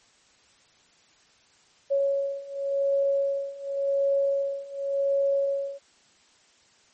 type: beating tone pair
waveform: sine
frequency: 554.4 / 555.3 Hz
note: C#5 / C#5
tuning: 0 / +3 cents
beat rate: 0.9 Hz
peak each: -27 / -25 dBFS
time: 1.9-5.79 s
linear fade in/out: 20 ms
effects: white hiss -60 dBFS RMS until 6.93 s + MP3 32 kbps